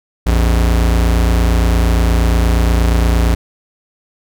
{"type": "tone pair together", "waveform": "square", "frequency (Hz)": [57.33, 85.9], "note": ["A#1", "F2"], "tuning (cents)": [-28, -28], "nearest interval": "perfect fifth", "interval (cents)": 700, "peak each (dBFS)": [-11, -19], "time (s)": [0.26, 3.35], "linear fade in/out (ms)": 10, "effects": []}